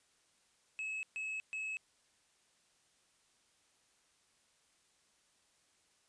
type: tone bursts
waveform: triangle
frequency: 2583 Hz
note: E7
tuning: 36 cents flat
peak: -36 dBFS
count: 3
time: 0.79-1.77 s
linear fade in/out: 0 ms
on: 240 ms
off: 130 ms
effects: white hiss -72 dBFS RMS until 6.08 s + resampled to 22050 Hz